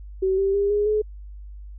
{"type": "tone with pitch steps", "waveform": "sine", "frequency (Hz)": [380, 390.9, 402.1, 413.7, 425.6], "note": ["F#4", "G4", "G4", "G#4", "G#4"], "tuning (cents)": [46, -5, 44, -7, 42], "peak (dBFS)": -18, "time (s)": [0.22, 1.02], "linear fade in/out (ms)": 10, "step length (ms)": 160, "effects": ["added 50 Hz sine -36 dBFS peak until 1.78 s"]}